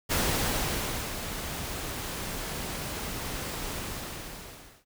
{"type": "noise with ADSR envelope", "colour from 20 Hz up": "pink", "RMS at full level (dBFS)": -26, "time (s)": [0.09, 4.85], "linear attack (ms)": 28, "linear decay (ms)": 1000, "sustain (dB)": -9, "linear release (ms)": 1100, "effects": []}